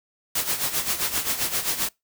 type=noise with tremolo; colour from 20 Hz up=white; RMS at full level=-23 dBFS; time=0.35-1.89 s; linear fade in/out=5 ms; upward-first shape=sine; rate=7.6 Hz; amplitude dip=70%; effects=noise-tail reverb RT60 0.2 s tail -25 dB re dry